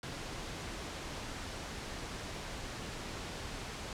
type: noise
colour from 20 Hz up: pink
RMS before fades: -42 dBFS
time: 0.03-3.93 s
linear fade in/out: 2 ms
effects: low-pass 7000 Hz 12 dB/octave